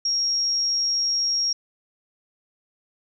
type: tone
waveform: sine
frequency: 5588 Hz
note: F8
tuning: in tune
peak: -20 dBFS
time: 0.05-1.53 s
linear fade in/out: 5 ms
effects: none